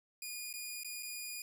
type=tone with dropouts; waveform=10% pulse; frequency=2445 Hz; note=D#7; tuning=31 cents flat; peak=-32 dBFS; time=0.22-1.42 s; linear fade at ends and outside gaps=2 ms; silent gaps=0.529-0.538 / 0.834-0.846 / 1.026-1.03 s; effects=none